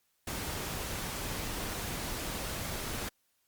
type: noise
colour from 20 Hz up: pink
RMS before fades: -37 dBFS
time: 0.27-3.09 s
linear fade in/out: 5 ms
effects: white hiss -75 dBFS RMS until 3.47 s + Opus 48 kbps